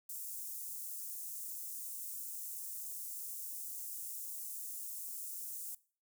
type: high-pass noise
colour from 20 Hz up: white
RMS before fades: -44 dBFS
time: 0.09-5.75 s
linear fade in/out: 5 ms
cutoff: 7300 Hz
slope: 24 dB/octave
effects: noise-tail reverb RT60 0.4 s tail -20 dB re dry